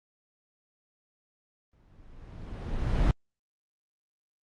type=noise with exponential growth; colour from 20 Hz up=brown; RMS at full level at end=-21 dBFS; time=1.73-3.11 s; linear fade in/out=1 ms; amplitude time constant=300 ms; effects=low-pass 5000 Hz 12 dB/octave + Opus 32 kbps